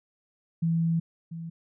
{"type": "tone pair in turn", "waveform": "sine", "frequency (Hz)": [165.5, 165.5], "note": ["E3", "E3"], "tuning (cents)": [7, 7], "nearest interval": "unison", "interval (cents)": 0, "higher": "neither", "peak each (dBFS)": [-22, -34], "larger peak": "first", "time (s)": [[0.62, 1], [1.31, 1.5]], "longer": "first", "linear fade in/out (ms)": 10, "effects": []}